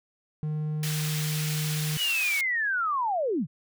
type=tone; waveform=triangle; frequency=152.9 Hz; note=D#3; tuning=30 cents flat; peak=-25 dBFS; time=0.43-1.97 s; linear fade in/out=0 ms
type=high-pass noise; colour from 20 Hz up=pink; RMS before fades=-34 dBFS; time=0.83-2.41 s; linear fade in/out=2 ms; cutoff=2100 Hz; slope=12 dB/octave
type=linear sweep; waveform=sine; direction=down; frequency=3000 to 116.54 Hz; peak=-24 dBFS; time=1.97-3.47 s; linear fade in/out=50 ms
effects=none